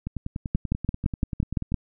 two click trains, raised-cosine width 5 ms, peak -17 / -10 dBFS, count 18 / 8, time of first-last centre 0.07-1.72 / 0.55-1.743 s, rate 10.3 / 5.87 Hz, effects none

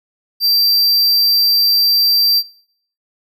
square tone, 4699 Hz, D8, in tune, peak -11 dBFS, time 0.4-2.43 s, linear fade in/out 50 ms, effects noise-tail reverb RT60 0.6 s tail -20 dB re dry

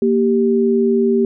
sine tone pair together, 233.1 / 392 Hz, A#3 / G4, 0 / 0 cents, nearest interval major sixth, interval 900 cents, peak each -15 / -14 dBFS, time 0.02-1.25 s, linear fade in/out 2 ms, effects none

